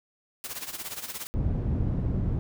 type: noise with tremolo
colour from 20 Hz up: white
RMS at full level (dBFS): -34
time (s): 0.44-1.27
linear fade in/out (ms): 0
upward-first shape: sine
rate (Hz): 17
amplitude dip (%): 75
type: low-pass noise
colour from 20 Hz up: white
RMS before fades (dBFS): -27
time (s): 1.34-2.39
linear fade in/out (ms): 0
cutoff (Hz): 130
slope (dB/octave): 12
effects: none